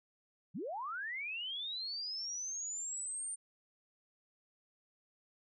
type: linear sweep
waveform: sine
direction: up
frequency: 128.8 to 9000 Hz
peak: -38 dBFS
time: 0.54-3.36 s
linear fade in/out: 20 ms
effects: none